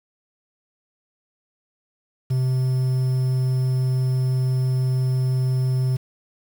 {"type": "tone with quantisation", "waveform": "triangle", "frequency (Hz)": 129, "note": "C3", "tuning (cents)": -24, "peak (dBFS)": -16, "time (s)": [2.3, 5.97], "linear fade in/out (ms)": 10, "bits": 7, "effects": []}